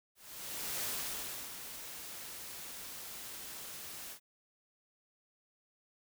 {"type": "noise with ADSR envelope", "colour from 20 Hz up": "white", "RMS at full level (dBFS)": -37, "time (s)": [0.15, 4.2], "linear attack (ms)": 670, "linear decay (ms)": 690, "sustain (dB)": -9, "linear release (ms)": 88, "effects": []}